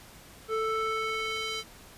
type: tone with band-pass filter sweep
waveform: square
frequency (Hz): 441.1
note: A4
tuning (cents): +4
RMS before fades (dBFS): -31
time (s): 0.48-1.64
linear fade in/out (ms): 50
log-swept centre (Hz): 890 to 3900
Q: 1.4
effects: pink hiss -51 dBFS RMS until 1.97 s + resampled to 32000 Hz